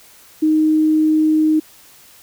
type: tone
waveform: sine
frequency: 311.1 Hz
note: D#4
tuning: in tune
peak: -11 dBFS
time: 0.42-1.6 s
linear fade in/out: 10 ms
effects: white hiss -46 dBFS RMS until 2.22 s